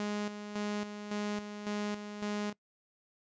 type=tone with tremolo; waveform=sawtooth; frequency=207.7 Hz; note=G#3; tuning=in tune; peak=-29 dBFS; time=0-2.53 s; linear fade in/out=2 ms; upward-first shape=square; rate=1.8 Hz; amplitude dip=60%; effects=noise-tail reverb RT60 0.1 s tail -22 dB re dry + resampled to 16000 Hz